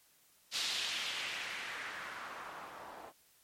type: noise with low-pass filter sweep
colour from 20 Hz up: blue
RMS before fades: -41 dBFS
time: 0.51-3.13 s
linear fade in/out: 50 ms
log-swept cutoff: 4300 to 740 Hz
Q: 1.8
effects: white hiss -67 dBFS RMS until 3.43 s + MP3 64 kbps